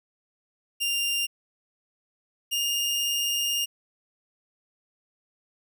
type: tone pair in turn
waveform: sawtooth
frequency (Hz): 2794 / 2826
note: F7 / F7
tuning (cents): 0 / +20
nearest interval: unison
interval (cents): 20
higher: second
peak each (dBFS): -21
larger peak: neither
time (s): 0.8-1.27 / 2.51-3.66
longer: second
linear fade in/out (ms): 20
effects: none